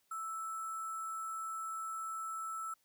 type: tone with sample-and-hold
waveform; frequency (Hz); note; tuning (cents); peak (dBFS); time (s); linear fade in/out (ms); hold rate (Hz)
sine; 1318.5; E6; 0; -38; 0.11-2.74; 5; 8820
effects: white hiss -75 dBFS RMS until 2.84 s